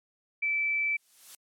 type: tone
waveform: sine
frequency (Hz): 2319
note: D7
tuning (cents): -22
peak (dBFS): -25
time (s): 0.42-0.97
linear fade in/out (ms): 10
type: noise with exponential growth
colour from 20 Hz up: blue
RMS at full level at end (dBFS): -41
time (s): 0.79-1.35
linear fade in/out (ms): 2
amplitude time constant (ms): 120
effects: low-pass 11000 Hz 12 dB/octave + MP3 96 kbps